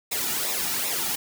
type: noise with flanger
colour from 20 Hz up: white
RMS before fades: -27 dBFS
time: 0.11-1.16 s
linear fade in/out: 10 ms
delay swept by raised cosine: 0.64 to 1.94 ms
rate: 2.6 Hz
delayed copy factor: -0.7
effects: none